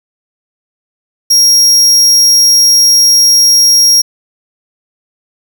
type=tone; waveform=40% pulse; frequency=5600 Hz; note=F8; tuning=4 cents sharp; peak=-3 dBFS; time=1.3-4.02 s; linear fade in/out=10 ms; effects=none